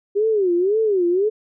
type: tone with vibrato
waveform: sine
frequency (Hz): 392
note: G4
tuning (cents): 0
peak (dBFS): -15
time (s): 0.15-1.3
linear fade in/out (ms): 20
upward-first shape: sine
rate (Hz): 1.9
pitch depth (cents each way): 220
effects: none